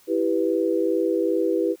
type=chord; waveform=sine; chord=E minor; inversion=none; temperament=equal; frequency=329.6 / 392 / 493.9 Hz; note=E4 / G4 / B4; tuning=0 / 0 / 0 cents; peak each=-23 / -24 / -24 dBFS; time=0.07-1.76 s; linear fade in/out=50 ms; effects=white hiss -56 dBFS RMS until 1.8 s